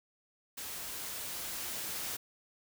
white noise with level ramp, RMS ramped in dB -42 to -38 dBFS, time 0.57-2.17 s, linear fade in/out 10 ms, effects none

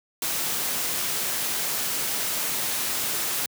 white noise, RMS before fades -27 dBFS, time 0.22-3.46 s, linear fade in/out 2 ms, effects high-pass 100 Hz 12 dB/octave

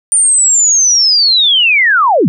sine linear sweep, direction down, 9150 to 129.4 Hz, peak -6 dBFS, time 0.12-2.28 s, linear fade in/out 0 ms, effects none

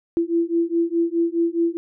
sine beating tone pair, 334.3 / 339.1 Hz, E4 / E4, +24 / +49 cents, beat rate 4.8 Hz, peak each -21 dBFS, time 0.17-1.77 s, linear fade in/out 0 ms, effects none

